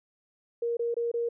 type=tone bursts; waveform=sine; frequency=469.7 Hz; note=A#4; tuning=13 cents sharp; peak=-26 dBFS; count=4; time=0.62-1.289 s; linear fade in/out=5 ms; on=150 ms; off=23 ms; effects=none